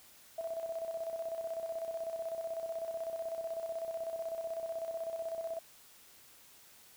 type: tone with tremolo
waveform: sine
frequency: 659.3 Hz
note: E5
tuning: in tune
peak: -34 dBFS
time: 0.38-5.59 s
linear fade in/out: 5 ms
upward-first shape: square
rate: 16 Hz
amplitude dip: 55%
effects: white hiss -59 dBFS RMS until 6.96 s